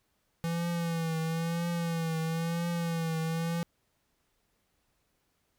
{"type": "tone with vibrato", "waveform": "square", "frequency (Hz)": 166.2, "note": "E3", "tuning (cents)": 15, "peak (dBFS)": -30, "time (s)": [0.44, 3.63], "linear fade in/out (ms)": 0, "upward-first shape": "triangle", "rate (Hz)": 1, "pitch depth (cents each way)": 60, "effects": ["pink hiss -75 dBFS RMS until 5.58 s"]}